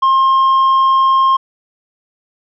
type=tone with tanh clipping; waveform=sine; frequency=1065 Hz; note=C6; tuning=30 cents sharp; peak=-9 dBFS; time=0.02-1.37 s; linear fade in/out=10 ms; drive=3 dB; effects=none